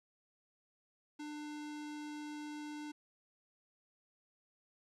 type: tone with low-pass filter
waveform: square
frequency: 298.7 Hz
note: D4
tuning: 29 cents sharp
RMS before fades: -45 dBFS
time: 1.19-2.92 s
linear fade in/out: 10 ms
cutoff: 7300 Hz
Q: 0.91
effects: 13-bit